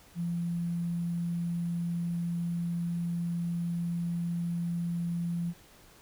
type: tone with sample-and-hold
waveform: sine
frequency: 171.3 Hz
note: F3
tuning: 33 cents flat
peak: -29 dBFS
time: 0.15-5.54 s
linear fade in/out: 50 ms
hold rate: 11025 Hz
effects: pink hiss -57 dBFS RMS until 6.01 s